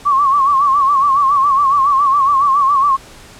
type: tone with vibrato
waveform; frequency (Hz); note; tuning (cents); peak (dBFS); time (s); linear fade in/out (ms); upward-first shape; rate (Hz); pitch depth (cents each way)
sine; 1114; C#6; +8; -9; 0.05-2.97; 20; sine; 7.2; 89
effects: pink hiss -39 dBFS RMS until 3.39 s + low-pass 10000 Hz 12 dB/octave